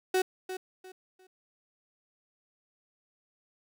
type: tone with echo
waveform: 35% pulse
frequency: 372.9 Hz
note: F#4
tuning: 14 cents sharp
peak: -22 dBFS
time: 0.14-0.22 s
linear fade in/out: 5 ms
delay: 350 ms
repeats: 3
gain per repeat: -11 dB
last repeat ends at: 1.27 s
effects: none